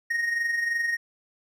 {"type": "tone with amplitude modulation", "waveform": "triangle", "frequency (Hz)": 1864.7, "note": "A#6", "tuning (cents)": 0, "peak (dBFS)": -20, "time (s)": [0.1, 0.97], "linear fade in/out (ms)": 10, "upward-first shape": "sine", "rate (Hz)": 23, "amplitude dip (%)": 50, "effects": []}